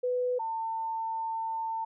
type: tone pair in turn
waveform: sine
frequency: 497.4 / 898.6 Hz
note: B4 / A5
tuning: +12 / +36 cents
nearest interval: minor seventh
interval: 1024 cents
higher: second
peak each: -26 / -30 dBFS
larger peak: first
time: 0.03-0.39 / 0.39-1.85 s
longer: second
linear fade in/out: 10 ms
effects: none